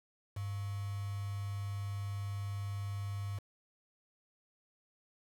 sine tone with quantisation, 100 Hz, G2, 35 cents sharp, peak -36 dBFS, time 0.36-3.39 s, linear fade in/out 10 ms, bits 8, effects none

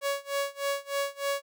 sawtooth tone with tremolo, 560 Hz, C#5, 18 cents sharp, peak -22 dBFS, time 0.01-1.42 s, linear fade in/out 50 ms, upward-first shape sine, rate 3.3 Hz, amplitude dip 95%, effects none

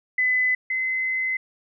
sine tone pair in turn, 2012 / 2047 Hz, B6 / C7, +32 / -38 cents, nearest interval unison, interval 30 cents, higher second, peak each -18 / -22 dBFS, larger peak first, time 0.18-0.55 / 0.7-1.37 s, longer second, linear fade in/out 5 ms, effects none

